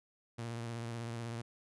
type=tone with vibrato; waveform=sawtooth; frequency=116.54 Hz; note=A#2; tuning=in tune; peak=-35 dBFS; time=0.38-1.42 s; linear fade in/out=10 ms; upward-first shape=sine; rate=16 Hz; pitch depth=37 cents each way; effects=resampled to 24000 Hz